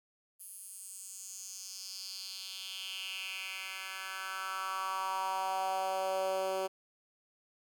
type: tone with high-pass filter sweep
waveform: 10% pulse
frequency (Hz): 190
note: F#3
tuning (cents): +46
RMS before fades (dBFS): -38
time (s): 0.39-6.68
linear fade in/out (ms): 20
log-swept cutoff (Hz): 11000 to 450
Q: 3.6
effects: none